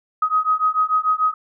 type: beating tone pair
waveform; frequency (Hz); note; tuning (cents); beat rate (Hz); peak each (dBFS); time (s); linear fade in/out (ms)
sine; 1257 / 1263.8; D#6 / D#6; +17 / +27; 6.8; -19; 0.22-1.34; 5
effects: none